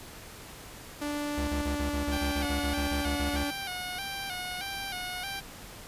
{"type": "tone with pitch glide", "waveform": "sawtooth", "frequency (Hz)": [292.7, 287.8], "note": ["D4", "D4"], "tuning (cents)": [-6, -35], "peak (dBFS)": -27, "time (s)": [1.01, 3.51], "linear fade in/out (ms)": 10, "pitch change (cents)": -29, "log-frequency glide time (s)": [1.64, 2.39]}
{"type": "tone bursts", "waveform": "square", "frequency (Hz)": 70, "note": "C#2", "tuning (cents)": 18, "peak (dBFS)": -31, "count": 15, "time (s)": [1.37, 3.44], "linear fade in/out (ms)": 10, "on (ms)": 110, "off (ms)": 30}
{"type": "tone with vibrato", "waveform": "10% pulse", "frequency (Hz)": 756, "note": "F#5", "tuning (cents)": 37, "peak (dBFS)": -26, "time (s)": [2.11, 5.41], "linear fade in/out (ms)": 20, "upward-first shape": "square", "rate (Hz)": 1.6, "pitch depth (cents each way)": 68}
{"effects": ["pink hiss -46 dBFS RMS until 5.87 s", "resampled to 32000 Hz"]}